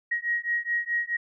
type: beating tone pair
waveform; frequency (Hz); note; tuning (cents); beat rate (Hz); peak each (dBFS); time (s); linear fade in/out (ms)
sine; 1889 / 1893.7; A#6 / A#6; +22 / +27; 4.7; -28; 0.11-1.17; 10
effects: none